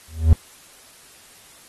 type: tone with exponential growth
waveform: triangle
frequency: 80.1 Hz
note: E2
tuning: 49 cents flat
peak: -3 dBFS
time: 0.08-0.33 s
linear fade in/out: 0 ms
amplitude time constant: 54 ms
effects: white hiss -48 dBFS RMS until 1.68 s + AAC 32 kbps